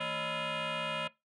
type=tone with frequency modulation; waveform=sine; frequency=932.3 Hz; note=A#5; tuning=in tune; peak=-30 dBFS; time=0-1.08 s; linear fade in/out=10 ms; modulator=386 Hz; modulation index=5.8; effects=noise-tail reverb RT60 0.2 s tail -21 dB re dry + tanh soft clip ceiling -31 dBFS